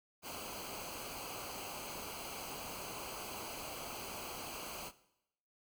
pink noise with comb filter, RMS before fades -45 dBFS, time 0.22-4.92 s, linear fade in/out 50 ms, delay 0.55 ms, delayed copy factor -0.75, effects noise-tail reverb RT60 0.8 s tail -17 dB re dry

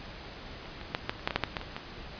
clicks, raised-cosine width 0.3 ms, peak -29 / -25 / -11 / -12 / -29 / -10 / -15 / -8 / -10 / -14 / -22 / -19 dBFS, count 12, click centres 0.657 / 0.813 / 0.949 / 1.095 / 1.195 / 1.275 / 1.308 / 1.36 / 1.437 / 1.568 / 1.614 / 1.765 s, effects pink hiss -44 dBFS RMS until 2.19 s + resampled to 11025 Hz

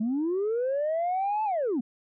sine linear two-way sweep, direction up then down, 207.7 to 879 to 216.3 Hz, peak -23 dBFS, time 0-1.81 s, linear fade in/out 10 ms, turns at 1.44 s, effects tanh soft clip ceiling -22 dBFS

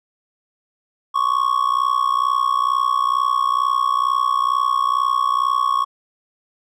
triangle tone with amplitude modulation, 1108.7 Hz, C#6, in tune, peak -10 dBFS, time 1.14-5.85 s, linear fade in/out 20 ms, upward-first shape sine, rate 62.2 Hz, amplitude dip 90%, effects none

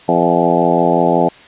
harmonic tone with a mistuned harmonic, 85.5 Hz, F2, 36 cents flat, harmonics 2 / 3 / 4 / 5 / 6 / 7 / 8 / 9 / 10, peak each -19 / -19 / -19 / -19 / -19 / -19 / -19 / -19 / -19 dBFS, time 0.08-1.29 s, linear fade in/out 10 ms, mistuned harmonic 7, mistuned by +40 cents, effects white hiss -41 dBFS RMS until 1.47 s + resampled to 8000 Hz

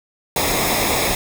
pink noise with comb filter, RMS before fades -19 dBFS, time 0.36-1.15 s, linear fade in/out 2 ms, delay 0.67 ms, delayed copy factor -0.6, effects none

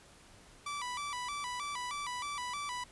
sawtooth tone with vibrato, 1071 Hz, C6, 40 cents sharp, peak -33 dBFS, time 0.66-2.84 s, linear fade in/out 5 ms, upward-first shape square, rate 3.2 Hz, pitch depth 140 cents each way, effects pink hiss -58 dBFS RMS until 2.91 s + resampled to 24000 Hz

